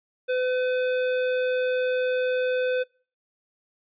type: tone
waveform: square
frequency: 506 Hz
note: B4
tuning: 42 cents sharp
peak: -23 dBFS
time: 0.28-2.84 s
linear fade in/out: 20 ms
effects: noise-tail reverb RT60 0.4 s tail -25 dB re dry + resampled to 8000 Hz